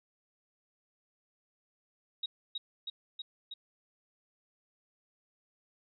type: tone with echo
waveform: sine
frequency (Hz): 3799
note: A#7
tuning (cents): +32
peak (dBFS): -32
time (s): 2.23-2.26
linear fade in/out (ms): 5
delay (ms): 320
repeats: 4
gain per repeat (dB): -2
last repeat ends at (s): 3.54
effects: none